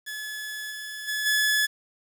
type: tone with level steps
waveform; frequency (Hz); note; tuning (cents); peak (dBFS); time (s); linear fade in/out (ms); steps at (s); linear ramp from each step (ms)
sawtooth; 1712; A6; -48; -29 / -31 / -23 / -17; 0.06-1.67; 20; 0.7 / 1.07 / 1.25; 20
effects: 8-bit